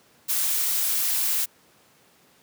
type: noise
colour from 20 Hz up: blue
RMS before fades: -24 dBFS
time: 0.28-1.46 s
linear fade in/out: 20 ms
effects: pink hiss -58 dBFS RMS until 2.42 s + high-pass 150 Hz 12 dB/octave